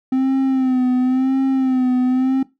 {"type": "tone with vibrato", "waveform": "triangle", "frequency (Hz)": 259.4, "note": "C4", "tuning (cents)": -15, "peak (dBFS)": -12, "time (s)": [0.12, 2.43], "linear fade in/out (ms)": 5, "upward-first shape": "sine", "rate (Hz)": 0.95, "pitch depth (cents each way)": 52, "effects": ["noise-tail reverb RT60 0.2 s tail -18 dB re dry"]}